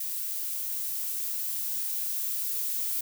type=noise with level ramp; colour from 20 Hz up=violet; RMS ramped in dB=-33 to -30 dBFS; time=0-3.01 s; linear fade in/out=5 ms; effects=none